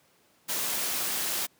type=noise; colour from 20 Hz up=white; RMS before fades=-30 dBFS; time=0.48-1.47 s; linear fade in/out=20 ms; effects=pink hiss -64 dBFS RMS until 1.59 s + high-pass 150 Hz 12 dB/octave